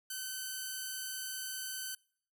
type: tone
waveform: 5% pulse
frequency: 1525 Hz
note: G6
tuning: 48 cents flat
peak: -27 dBFS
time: 0.1-1.95 s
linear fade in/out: 5 ms
effects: noise-tail reverb RT60 0.6 s tail -26 dB re dry